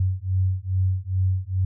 sine beating tone pair, 92.5 / 94.9 Hz, F#2 / F#2, 0 / +44 cents, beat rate 2.4 Hz, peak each -23 dBFS, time 0-1.65 s, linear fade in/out 5 ms, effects none

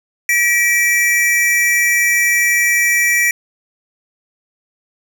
square tone pair together, 1925.8 / 2324 Hz, B6 / D7, -44 / -19 cents, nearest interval minor third, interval 325 cents, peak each -15 dBFS, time 0.29-3.31 s, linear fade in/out 2 ms, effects none

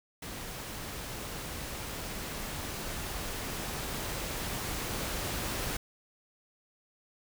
pink noise with level ramp, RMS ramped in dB -41 to -34 dBFS, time 0.22-5.77 s, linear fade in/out 5 ms, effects none

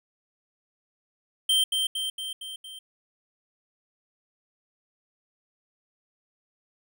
square tone with echo, 3136 Hz, G7, in tune, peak -20 dBFS, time 1.49-1.64 s, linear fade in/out 5 ms, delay 230 ms, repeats 5, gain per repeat -4 dB, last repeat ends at 2.79 s, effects none

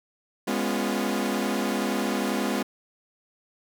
sawtooth chord, C# dominant seventh, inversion second, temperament equal with one note detuned, 204.7 / 246.9 / 277.2 / 349.2 Hz, G#3 / B3 / C#4 / E#4, -25 / 0 / 0 / 0 cents, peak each -25 / -25 / -28 / -28 dBFS, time 0.47-2.63 s, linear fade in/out 10 ms, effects none

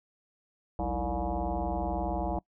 sine tone with frequency modulation, 329.6 Hz, E4, in tune, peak -28 dBFS, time 0.79-2.39 s, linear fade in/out 2 ms, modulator 128 Hz, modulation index 4.2, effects noise-tail reverb RT60 0.1 s tail -24 dB re dry

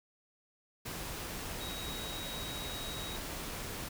sine tone in noise, 3808 Hz, A#7, 36 cents sharp, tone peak -43 dBFS, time 1.6-3.17 s, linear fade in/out 10 ms, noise pink, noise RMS -41 dBFS, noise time 0.85-3.89 s, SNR -5 dB, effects none

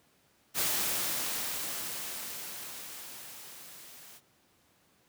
white noise with level ramp, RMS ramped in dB -29 to -52 dBFS, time 0.54-4.21 s, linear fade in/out 50 ms, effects pink hiss -67 dBFS RMS until 5.08 s + high-pass 100 Hz 12 dB/octave

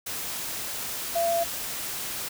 sine tone in noise, 678 Hz, E5, 49 cents sharp, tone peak -22 dBFS, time 1.15-1.44 s, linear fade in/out 10 ms, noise white, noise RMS -33 dBFS, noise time 0.06-2.29 s, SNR +8 dB, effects none

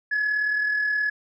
sine tone pair together, 1661.2 / 1700 Hz, G#6 / G#6, 0 / +40 cents, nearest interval unison, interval 40 cents, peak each -30 / -20 dBFS, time 0.11-1.1 s, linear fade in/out 10 ms, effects tanh soft clip ceiling -18 dBFS

